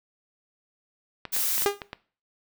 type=clicks; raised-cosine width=0.3 ms; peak=-18 dBFS; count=6; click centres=1.253 / 1.365 / 1.58 / 1.621 / 1.818 / 1.931 s
type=noise; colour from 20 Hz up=blue; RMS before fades=-26 dBFS; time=1.32-1.66 s; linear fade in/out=20 ms
type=tone with exponential decay; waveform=sawtooth; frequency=404.5 Hz; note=G#4; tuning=46 cents flat; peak=-14 dBFS; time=1.66-1.81 s; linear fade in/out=0 ms; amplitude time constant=31 ms
effects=noise-tail reverb RT60 0.4 s tail -18 dB re dry